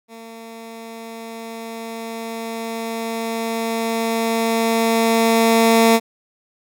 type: tone with level ramp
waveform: 15% pulse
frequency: 227.2 Hz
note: A#3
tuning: 44 cents flat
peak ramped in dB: -30 to -4 dBFS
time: 0.08-6 s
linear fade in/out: 50 ms
effects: none